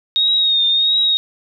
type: tone with vibrato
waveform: sine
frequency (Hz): 3729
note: A#7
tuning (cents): 0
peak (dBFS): -12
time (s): 0.16-1.17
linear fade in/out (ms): 0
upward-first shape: triangle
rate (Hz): 1.5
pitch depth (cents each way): 54
effects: none